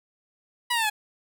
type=exponential sweep; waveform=15% pulse; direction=down; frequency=987.8 to 830.6 Hz; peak=-16 dBFS; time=0.7-0.9 s; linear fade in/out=10 ms; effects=none